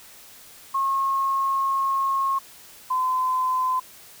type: tone pair in turn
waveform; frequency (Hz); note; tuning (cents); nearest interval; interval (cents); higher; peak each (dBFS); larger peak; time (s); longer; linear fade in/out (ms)
sine; 1084 / 1023.4; C#6 / C6; -39 / -39; minor second; 100; first; -20; neither; 0.74-2.39 / 2.9-3.8; first; 10
effects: white hiss -47 dBFS RMS until 4.2 s